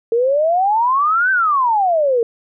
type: exponential two-way sweep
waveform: sine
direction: up then down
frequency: 450 to 1568 to 450 Hz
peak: -12 dBFS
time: 0.12-2.23 s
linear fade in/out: 2 ms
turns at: 1.31 s
effects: none